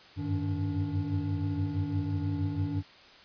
triangle tone cluster, 90 / 94.9 / 101 / 153.9 / 287.2 Hz, F#2 / F#2 / G#2 / D#3 / D4, -47 / +44 / -48 / -19 / -39 cents, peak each -38 / -31 / -32 / -34 / -32 dBFS, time 0.16-2.83 s, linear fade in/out 50 ms, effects white hiss -53 dBFS RMS until 3.24 s + resampled to 11025 Hz

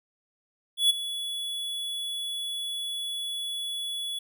square tone with ADSR envelope, 3400 Hz, G#7, 40 cents sharp, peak -17 dBFS, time 0.77-4.19 s, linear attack 130 ms, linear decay 14 ms, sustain -14 dB, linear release 6 ms, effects none

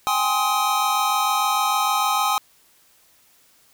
square chord, Ab major seventh, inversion third, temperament equal with one note detuned, 784 / 830.6 / 1046.5 / 1261.9 Hz, G5 / Ab5 / C6 / Eb6, 0 / 0 / 0 / +24 cents, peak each -27 / -25 / -26 / -23 dBFS, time 0.07-2.38 s, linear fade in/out 0 ms, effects white hiss -57 dBFS RMS until 3.73 s

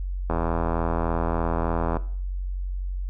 click train, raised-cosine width 1 ms, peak -11 dBFS, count 140, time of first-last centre 0.3-1.969 s, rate 83.3 Hz, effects noise-tail reverb RT60 0.5 s tail -17 dB re dry + added 46 Hz sine -26 dBFS peak until 3.09 s

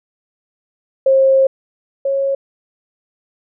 sine tone pair in turn, 535 / 547.8 Hz, C5 / C#5, +38 / -21 cents, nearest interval unison, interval 41 cents, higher second, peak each -8 / -14 dBFS, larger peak first, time 1.06-1.47 / 2.05-2.35 s, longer first, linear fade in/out 5 ms, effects none

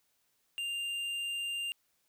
sine tone with tanh clipping, 2794 Hz, F7, in tune, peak -35 dBFS, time 0.58-1.72 s, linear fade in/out 0 ms, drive 9 dB, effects white hiss -75 dBFS RMS until 2.08 s

